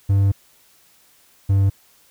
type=tone pair in turn; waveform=triangle; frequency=98.7 / 98.02 Hz; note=G2 / G2; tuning=+12 / 0 cents; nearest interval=unison; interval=12 cents; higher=first; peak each=-11 dBFS; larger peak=neither; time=0.09-0.32 / 1.49-1.7 s; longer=first; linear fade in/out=10 ms; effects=white hiss -55 dBFS RMS until 2.1 s